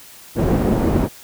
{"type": "low-pass noise", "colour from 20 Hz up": "white", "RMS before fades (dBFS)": -17, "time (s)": [0.35, 1.09], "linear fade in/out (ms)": 50, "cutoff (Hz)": 350, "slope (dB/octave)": 12, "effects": ["white hiss -42 dBFS RMS until 1.23 s"]}